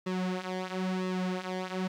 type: tone with flanger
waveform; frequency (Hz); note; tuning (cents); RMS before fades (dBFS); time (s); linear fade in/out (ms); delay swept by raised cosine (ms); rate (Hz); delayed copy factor
sawtooth; 185; F#3; 0; -33; 0.06-1.88; 10; 1.3 to 6.2; 1; -0.75
effects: low-pass 5000 Hz 12 dB/octave + 10-bit